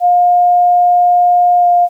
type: tone with pitch glide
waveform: sine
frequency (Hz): 710 to 704.3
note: F5 to F5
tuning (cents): +28 to +14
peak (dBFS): -6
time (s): 0-1.89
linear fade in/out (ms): 50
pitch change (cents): -14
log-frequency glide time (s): 1.58-1.67
effects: 8-bit